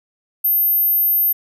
sine tone, 13140 Hz, G#9, 20 cents flat, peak -13 dBFS, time 0.44-1.33 s, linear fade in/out 10 ms, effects none

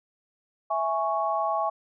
sine chord, C# minor, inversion first, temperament equal, 659.3 / 830.6 / 1108.7 Hz, E5 / G#5 / C#6, 0 / 0 / 0 cents, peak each -28 dBFS, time 0.7-1.7 s, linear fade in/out 10 ms, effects none

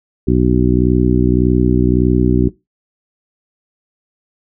harmonic tone, 61.74 Hz, B1, in tune, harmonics 1 / 2 / 3 / 4 / 5 / 6, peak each -17 / -17 / -17 / -17 / -17 / -17 dBFS, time 0.27-2.49 s, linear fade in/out 10 ms, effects noise-tail reverb RT60 0.2 s tail -19 dB re dry

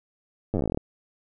slowing click train, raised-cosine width 2 ms, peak -13 dBFS, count 15, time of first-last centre 0.54-0.774 s, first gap 9 ms, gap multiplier 1.09, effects none

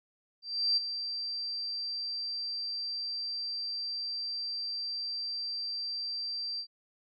sine tone with ADSR envelope, 4699 Hz, D8, in tune, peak -23 dBFS, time 0.42-6.67 s, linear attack 350 ms, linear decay 16 ms, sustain -10 dB, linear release 78 ms, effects none

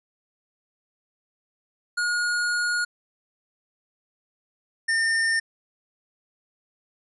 square tone pair in turn, 1438 / 1811.8 Hz, F#6 / A#6, -50 / -50 cents, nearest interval major third, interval 400 cents, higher second, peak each -23 / -21 dBFS, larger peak second, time 1.97-2.85 / 4.88-5.4 s, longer first, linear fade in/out 10 ms, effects resampled to 24000 Hz

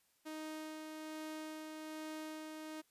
sawtooth tone with tremolo, 311.5 Hz, D#4, 2 cents sharp, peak -39 dBFS, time 0.25-2.82 s, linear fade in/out 20 ms, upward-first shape sine, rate 1.2 Hz, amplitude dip 30%, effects white hiss -75 dBFS RMS until 2.9 s + resampled to 32000 Hz

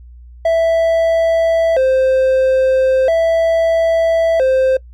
triangle tone with vibrato, 587.3 Hz, D5, in tune, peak -8 dBFS, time 0.45-4.77 s, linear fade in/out 5 ms, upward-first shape square, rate 0.38 Hz, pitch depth 200 cents each way, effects noise-tail reverb RT60 0.1 s tail -22 dB re dry + added 60 Hz sine -35 dBFS peak until 4.93 s

